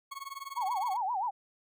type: tone with tremolo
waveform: 40% pulse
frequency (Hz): 1101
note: C#6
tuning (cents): -12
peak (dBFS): -35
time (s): 0.11-0.97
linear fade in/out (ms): 10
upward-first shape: triangle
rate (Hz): 20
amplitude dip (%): 100
type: tone with vibrato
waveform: sine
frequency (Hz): 860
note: A5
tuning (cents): -40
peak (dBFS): -29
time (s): 0.56-1.31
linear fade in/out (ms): 20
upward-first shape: sine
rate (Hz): 7.6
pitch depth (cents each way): 250
effects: none